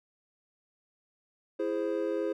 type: chord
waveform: triangle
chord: E augmented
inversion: none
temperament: equal with one note detuned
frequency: 332.5 / 415.3 / 523.3 Hz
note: E4 / G#4 / B#4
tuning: +15 / 0 / 0 cents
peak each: -31 dBFS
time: 1.59-2.33 s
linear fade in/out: 10 ms
effects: none